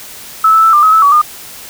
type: tone with pitch steps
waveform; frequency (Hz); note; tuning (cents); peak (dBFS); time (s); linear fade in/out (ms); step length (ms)
sine; 1304 / 1313 / 1322 / 1193 / 1275 / 1308 / 1138 / 1216; E6 / E6 / E6 / D6 / D#6 / E6 / C#6 / D#6; -19 / -7 / +5 / +27 / +42 / -14 / +45 / -40; -4; 0.44-1.216; 5; 97
effects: white hiss -31 dBFS RMS until 1.69 s